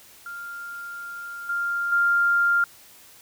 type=tone with level steps; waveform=sine; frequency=1396.9 Hz; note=F6; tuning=in tune; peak=-33 / -23 / -17 dBFS; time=0.26-2.64 s; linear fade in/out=2 ms; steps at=1.49 / 1.92 s; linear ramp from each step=5 ms; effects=white hiss -50 dBFS RMS until 3.21 s